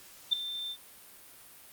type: tone with ADSR envelope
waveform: sine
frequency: 3572 Hz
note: A7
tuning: 25 cents sharp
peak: -19 dBFS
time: 0.31-0.77 s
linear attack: 21 ms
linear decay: 4 ms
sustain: -15 dB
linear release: 64 ms
effects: white hiss -53 dBFS RMS until 1.72 s + Opus 48 kbps